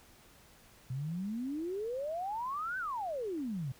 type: exponential two-way sweep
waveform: sine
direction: up then down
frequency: 123.47 to 1562 to 123.47 Hz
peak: -34 dBFS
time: 0.9-3.72 s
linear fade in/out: 5 ms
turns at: 2.78 s
effects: pink hiss -60 dBFS RMS until 3.79 s